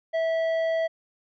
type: tone with tanh clipping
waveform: triangle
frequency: 653 Hz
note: E5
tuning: 17 cents flat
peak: -24 dBFS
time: 0.13-0.88 s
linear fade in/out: 20 ms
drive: 13 dB
effects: none